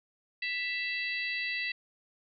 harmonic tone with a mistuned harmonic, 659.3 Hz, E5, in tune, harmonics 3 / 4 / 5 / 6 / 7, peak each -34 / -35 / -47 / -41 / -43 dBFS, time 0.42-1.72 s, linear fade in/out 5 ms, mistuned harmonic 4, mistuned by +16 cents, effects none

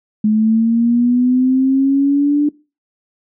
sine linear sweep, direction up, 212.1 to 295.5 Hz, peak -10 dBFS, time 0.24-2.49 s, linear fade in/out 5 ms, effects noise-tail reverb RT60 0.3 s tail -22 dB re dry

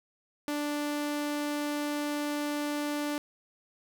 sawtooth tone, 293.7 Hz, D4, in tune, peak -26 dBFS, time 0.48-3.18 s, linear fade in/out 0 ms, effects 10-bit

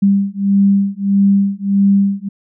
sine beating tone pair, 197.5 / 199.1 Hz, G3 / G3, +13 / +27 cents, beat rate 1.6 Hz, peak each -13 dBFS, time 0.02-2.29 s, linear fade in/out 10 ms, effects none

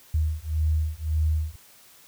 sine beating tone pair, 77 / 78.8 Hz, D#2 / D#2, -17 / +23 cents, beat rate 1.8 Hz, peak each -25 dBFS, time 0.14-1.56 s, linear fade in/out 5 ms, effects white hiss -53 dBFS RMS until 2.07 s

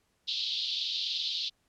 white band-pass noise, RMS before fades -33 dBFS, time 0.27-1.5 s, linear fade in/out 20 ms, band 3200 to 4400 Hz, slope 48 dB/octave, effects pink hiss -73 dBFS RMS until 1.68 s + low-pass 11000 Hz 12 dB/octave

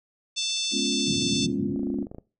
harmonic tone, 886 Hz, A5, 12 cents sharp, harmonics 3 / 4 / 5 / 6 / 7 / 8 / 9 / 10, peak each -36 / -28 / -33 / -33 / -33 / -43 / -41 / -47 dBFS, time 0.36-1.47 s, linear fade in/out 20 ms
sine chord, C# dominant seventh, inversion second, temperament equal with one note detuned, 207.7 / 243.5 / 277.2 / 349.2 Hz, G#3 / B3 / C#4 / E#4, 0 / -24 / 0 / 0 cents, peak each -31 / -32 / -29 / -33 dBFS, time 0.71-2.07 s, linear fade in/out 50 ms
pink band-pass noise, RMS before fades -32 dBFS, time 1.06-1.76 s, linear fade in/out 20 ms, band 120 to 260 Hz, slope 24 dB/octave
clicks, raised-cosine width 2 ms, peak -26 dBFS, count 12, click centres 1.761 / 1.794 / 1.832 / 1.87 / 1.902 / 1.942 / 1.987 / 2.027 / 2.069 / 2.115 / 2.147 / 2.184 s
effects noise-tail reverb RT60 0.3 s tail -20 dB re dry

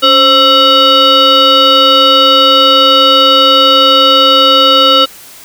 sine tone with frequency modulation, 2141 Hz, C7, 39 cents sharp, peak -3 dBFS, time 0.02-5.06 s, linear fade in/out 20 ms, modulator 807 Hz, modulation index 2.3, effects white hiss -34 dBFS RMS until 5.44 s

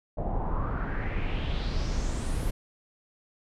brown noise with low-pass filter sweep, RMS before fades -29 dBFS, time 0.17-2.51 s, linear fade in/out 10 ms, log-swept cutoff 660 to 12000 Hz, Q 3.8, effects none

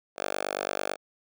5% pulse tone with high-pass filter, 49 Hz, G1, in tune, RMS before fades -32 dBFS, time 0.16-0.97 s, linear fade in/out 50 ms, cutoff 640 Hz, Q 1.7, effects none

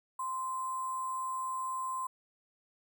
sine tone with sample-and-hold, 1042 Hz, C6, 7 cents flat, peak -33 dBFS, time 0.19-2.07 s, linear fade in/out 5 ms, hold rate 8820 Hz, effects none

